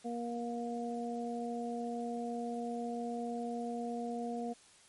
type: harmonic tone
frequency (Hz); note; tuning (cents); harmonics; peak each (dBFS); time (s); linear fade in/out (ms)
236.6; A#3; +26; 1 / 2 / 3; -38 / -41 / -41; 0.04-4.54; 20
effects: white hiss -61 dBFS RMS until 4.88 s + MP3 48 kbps